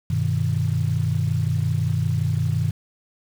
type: chord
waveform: sine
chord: G augmented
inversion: none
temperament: equal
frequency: 98 / 123.47 / 155.56 Hz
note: G2 / B2 / D#3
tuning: 0 / 0 / 0 cents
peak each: -23 dBFS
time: 0.1-2.71 s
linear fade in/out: 5 ms
effects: tanh soft clip ceiling -10 dBFS + 7-bit